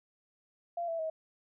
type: tone with pitch steps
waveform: sine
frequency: 688 / 662.3 / 637.5 Hz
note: F5 / E5 / D#5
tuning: -26 / +8 / +42 cents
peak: -32 dBFS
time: 0.77-1.1 s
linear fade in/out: 5 ms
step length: 110 ms
effects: none